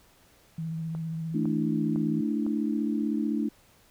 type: tone with vibrato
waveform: sine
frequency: 162.1 Hz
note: E3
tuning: 29 cents flat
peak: -30 dBFS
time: 0.58-2.21 s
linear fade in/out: 5 ms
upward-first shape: triangle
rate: 15 Hz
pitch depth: 33 cents each way
type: click train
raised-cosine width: 1 ms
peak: -29 dBFS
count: 4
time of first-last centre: 0.95-2.465 s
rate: 1.98 Hz
type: chord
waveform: sine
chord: A suspended fourth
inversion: none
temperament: equal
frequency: 220 / 293.7 / 329.6 Hz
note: A3 / D4 / E4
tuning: 0 / 0 / 0 cents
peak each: -28 / -29 / -33 dBFS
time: 1.34-3.49 s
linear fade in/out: 10 ms
effects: pink hiss -60 dBFS RMS until 3.9 s